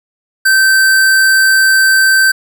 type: tone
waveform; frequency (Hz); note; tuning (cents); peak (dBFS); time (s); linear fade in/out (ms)
square; 1551; G6; -19; -7; 0.45-2.32; 10
effects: none

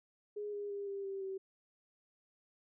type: tone with pitch steps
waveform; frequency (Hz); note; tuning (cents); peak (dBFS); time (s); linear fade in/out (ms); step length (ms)
sine; 415.3 / 408.9 / 402.5 / 396.3 / 390.2 / 384.1; G#4 / G#4 / G4 / G4 / G4 / G4; 0 / -27 / +46 / +19 / -8 / -35; -38; 0.36-1.38; 10; 170
effects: none

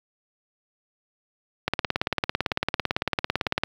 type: click train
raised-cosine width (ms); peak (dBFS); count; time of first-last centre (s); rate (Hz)
0.3; -6; 36; 1.68-3.635; 17.9
effects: high-pass 60 Hz 12 dB/octave + 8-bit

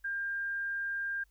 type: tone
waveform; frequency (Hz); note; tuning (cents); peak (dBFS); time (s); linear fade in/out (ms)
sine; 1600; G6; +35; -32; 0.04-1.24; 10
effects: added 50 Hz sine -64 dBFS peak until 1.3 s + white hiss -75 dBFS RMS until 1.3 s

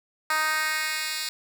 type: tone with high-pass filter sweep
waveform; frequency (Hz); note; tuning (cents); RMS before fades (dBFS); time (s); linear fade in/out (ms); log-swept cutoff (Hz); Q
10% pulse; 311.1; D#4; 0; -27; 0.3-1.29; 2; 1200 to 3400; 1.5
effects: none

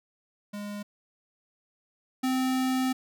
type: tone pair in turn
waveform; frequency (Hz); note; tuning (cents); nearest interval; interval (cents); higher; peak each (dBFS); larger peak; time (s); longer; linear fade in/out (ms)
square; 205.6 / 259; G#3 / C4; -17 / -17; major third; 400; second; -35 / -25; second; 0.53-0.83 / 2.23-2.93; second; 10
effects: none

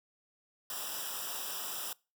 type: noise with comb filter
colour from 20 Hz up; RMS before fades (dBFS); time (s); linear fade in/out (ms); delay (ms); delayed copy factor
white; -39; 0.7-1.93; 2; 0.46; -0.9
effects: noise-tail reverb RT60 0.3 s tail -24 dB re dry

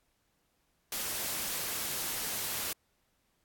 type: noise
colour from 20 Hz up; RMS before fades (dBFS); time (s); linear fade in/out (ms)
white; -35; 0.92-2.73; 2
effects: pink hiss -75 dBFS RMS until 3.44 s + AAC 64 kbps

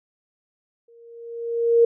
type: tone with exponential growth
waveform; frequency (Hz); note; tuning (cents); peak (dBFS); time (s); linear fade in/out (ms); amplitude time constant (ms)
sine; 466.2; A#4; 0; -10; 0.88-1.85; 5; 210
effects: none

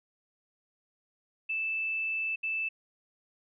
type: tone bursts at uneven times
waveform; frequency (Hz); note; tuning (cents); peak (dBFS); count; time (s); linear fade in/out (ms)
sine; 2637; E7; 0; -29; 2; 1.49-2.36 / 2.43-2.69; 10
effects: none

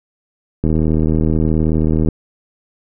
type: click train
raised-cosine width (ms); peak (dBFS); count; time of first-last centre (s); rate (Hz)
3; -4; 115; 0.64-2.087; 78.8
effects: none

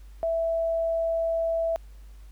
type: tone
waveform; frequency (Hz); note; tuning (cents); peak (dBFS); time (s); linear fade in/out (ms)
sine; 660; E5; +2; -23; 0.23-1.76; 0
effects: added 50 Hz sine -43 dBFS peak until 2.31 s + pink hiss -62 dBFS RMS until 2.31 s

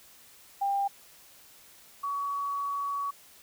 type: tone pair in turn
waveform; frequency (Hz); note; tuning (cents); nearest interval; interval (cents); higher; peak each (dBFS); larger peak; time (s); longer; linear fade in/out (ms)
sine; 796 / 1128.5; G5 / C#6; +26 / +31; tritone; 605; second; -25 / -29; first; 0.61-0.88 / 2.03-3.11; second; 10
effects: white hiss -55 dBFS RMS until 3.42 s

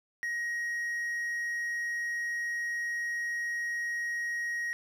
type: tone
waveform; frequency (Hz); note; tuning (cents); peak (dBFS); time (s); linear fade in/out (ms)
triangle; 1887; A#6; +21; -29; 0.23-4.73; 0
effects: 11-bit

